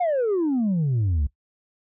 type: exponential sweep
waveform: sine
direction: down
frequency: 740 to 66.6 Hz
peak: -17 dBFS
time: 0-1.27 s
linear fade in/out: 10 ms
effects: noise-tail reverb RT60 0.1 s tail -19 dB re dry + tanh soft clip ceiling -18 dBFS